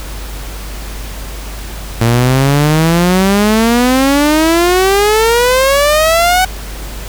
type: exponential sweep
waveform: sawtooth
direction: up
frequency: 113.7 to 754 Hz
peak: -4 dBFS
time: 2.01-6.45 s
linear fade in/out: 5 ms
effects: added 50 Hz sine -23 dBFS peak until 7.08 s + pink hiss -29 dBFS RMS until 7.08 s